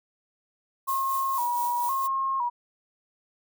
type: noise with tremolo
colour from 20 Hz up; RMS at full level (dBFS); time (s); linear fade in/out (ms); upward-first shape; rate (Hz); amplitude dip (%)
violet; -35; 0.87-2.08; 20; sine; 4.3; 45
type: tone with vibrato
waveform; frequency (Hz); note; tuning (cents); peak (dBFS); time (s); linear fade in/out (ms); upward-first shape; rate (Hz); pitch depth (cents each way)
sine; 1017; C6; -50; -24; 0.87-2.5; 20; square; 0.98; 96
effects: none